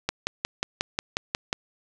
click train, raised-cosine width 0.2 ms, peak -7 dBFS, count 9, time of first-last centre 0.09-1.529 s, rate 5.56 Hz, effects none

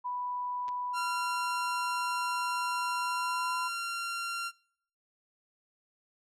sine tone with pitch glide, 987.8 to 1004.5 Hz, B5 to B5, 0 to +29 cents, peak -32 dBFS, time 0.04-3.69 s, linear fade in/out 20 ms, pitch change +29 cents, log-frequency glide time 3.01-3.57 s
clicks, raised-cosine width 0.2 ms, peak -32 dBFS, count 2, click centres 0.682 / 0.689 s
sawtooth tone, 1379 Hz, F6, 22 cents flat, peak -29 dBFS, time 0.93-4.52 s, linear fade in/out 50 ms
effects noise-tail reverb RT60 0.6 s tail -24 dB re dry + low-pass 10000 Hz 12 dB/octave

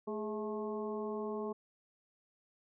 harmonic tone with a mistuned harmonic, 216.4 Hz, A3, 29 cents flat, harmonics 1 / 2 / 3 / 4 / 5, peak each -41 / -38 / -47 / -48 / -47 dBFS, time 0.07-1.53 s, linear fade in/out 10 ms, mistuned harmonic 2, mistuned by -55 cents, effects none

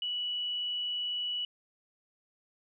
sine tone, 2946 Hz, F#7, 8 cents flat, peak -31 dBFS, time 0.02-1.45 s, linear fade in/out 2 ms, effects none

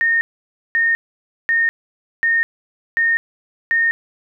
sine tone bursts, 1837 Hz, A#6, 26 cents flat, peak -13 dBFS, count 6, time 0.01-3.91 s, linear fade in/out 0 ms, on 200 ms, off 540 ms, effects none

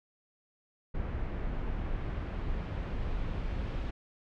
brown noise with low-pass filter sweep, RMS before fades -34 dBFS, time 0.94-3.91 s, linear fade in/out 10 ms, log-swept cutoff 2000 to 3400 Hz, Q 1, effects none

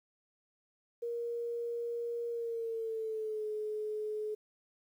sine tone with pitch glide, 470.8 to 426.8 Hz, A#4 to G#4, +17 to +47 cents, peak -34 dBFS, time 1.02-4.35 s, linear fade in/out 10 ms, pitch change -170 cents, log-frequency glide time 2.29-3.46 s, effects 11-bit

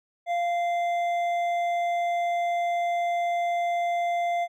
sine tone with hard clipping, 694 Hz, F5, 11 cents flat, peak -25 dBFS, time 0.26-4.48 s, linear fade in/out 50 ms, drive 7 dB, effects none

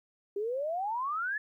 sine exponential sweep, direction up, 392 to 1760 Hz, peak -30 dBFS, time 0.36-1.38 s, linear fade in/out 5 ms, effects 12-bit

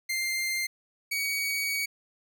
sawtooth tone pair in turn, 2098 / 2254 Hz, C7 / C#7, +4 / +28 cents, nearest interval minor second, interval 124 cents, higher second, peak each -24 dBFS, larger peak neither, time 0.09-0.67 / 1.11-1.86 s, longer second, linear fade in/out 10 ms, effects none

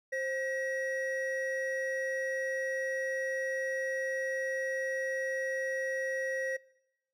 triangle tone pair together, 527 / 1907.5 Hz, C5 / A#6, +12 / +39 cents, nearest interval octave + minor seventh, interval 2227 cents, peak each -32 / -33 dBFS, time 0.12-6.57 s, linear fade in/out 10 ms, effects noise-tail reverb RT60 0.9 s tail -23 dB re dry

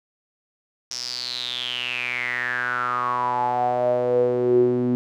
sawtooth tone with band-pass filter sweep, 123.47 Hz, B2, in tune, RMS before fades -23 dBFS, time 0.91-4.95 s, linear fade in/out 0 ms, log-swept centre 5600 to 280 Hz, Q 9.3, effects none

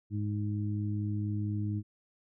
harmonic tone, 104.3 Hz, G#2, 8 cents sharp, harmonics 1 / 2 / 3, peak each -31 / -37 / -39 dBFS, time 0.1-1.83 s, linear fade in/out 50 ms, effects none

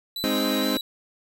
45% pulse tone with vibrato, 3951 Hz, B7, in tune, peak -28 dBFS, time 0.16-0.81 s, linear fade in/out 2 ms, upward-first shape sine, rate 4.3 Hz, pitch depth 18 cents each way
30% pulse chord, Ab major, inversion none, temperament equal, 207.7 / 261.6 / 311.1 Hz, Ab3 / C4 / Eb4, 0 / 0 / 0 cents, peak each -26 / -23 / -25 dBFS, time 0.24-0.77 s, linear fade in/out 0 ms
effects none

